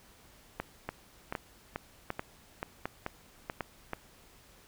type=two click trains; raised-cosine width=0.5 ms; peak=-19 / -18 dBFS; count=8 / 5; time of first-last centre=0.89-3.933 / 0.6-3.608 s; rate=2.3 / 1.33 Hz; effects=pink hiss -59 dBFS RMS until 4.67 s